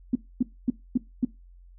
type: tone bursts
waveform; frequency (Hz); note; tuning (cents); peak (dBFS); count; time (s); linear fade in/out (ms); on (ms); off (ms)
sine; 246.9; B3; 0; -18; 5; 0.13-1.25; 5; 24; 250
effects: noise-tail reverb RT60 0.2 s tail -18 dB re dry + added 44 Hz sine -48 dBFS peak until 1.78 s